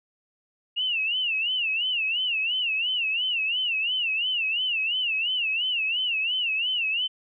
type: tone with vibrato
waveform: sine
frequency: 2794 Hz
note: F7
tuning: in tune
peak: -23 dBFS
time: 0.76-7.08 s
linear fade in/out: 20 ms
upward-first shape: sine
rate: 2.9 Hz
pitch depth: 160 cents each way
effects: none